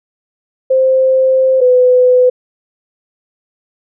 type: tone pair in turn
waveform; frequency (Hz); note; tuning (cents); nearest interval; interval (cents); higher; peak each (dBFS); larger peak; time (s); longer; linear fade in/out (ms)
sine; 523.3 / 501.9; C5 / B4; 0 / +28; minor second; 72; first; -7 / -5; second; 0.7-1.61 / 1.61-2.3; first; 10
effects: none